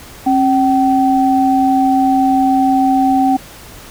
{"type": "tone pair together", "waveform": "sine", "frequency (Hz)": [269.3, 766], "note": ["C#4", "G5"], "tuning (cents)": [-50, -40], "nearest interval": "octave + tritone", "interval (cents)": 1810, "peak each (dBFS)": -12, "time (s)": [0.26, 3.37], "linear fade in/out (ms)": 10, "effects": ["pink hiss -36 dBFS RMS until 3.9 s"]}